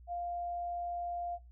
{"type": "tone", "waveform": "sine", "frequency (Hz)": 698.5, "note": "F5", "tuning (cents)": 0, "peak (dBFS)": -35, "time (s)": [0.07, 1.39], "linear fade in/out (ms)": 50, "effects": ["noise-tail reverb RT60 0.2 s tail -17 dB re dry", "added 60 Hz sine -52 dBFS peak until 1.51 s"]}